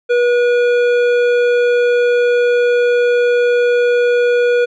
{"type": "tone with hard clipping", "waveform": "sine", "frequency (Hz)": 484.4, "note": "B4", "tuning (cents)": -34, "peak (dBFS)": -12, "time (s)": [0.09, 4.66], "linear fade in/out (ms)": 20, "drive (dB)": 11, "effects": ["resampled to 16000 Hz"]}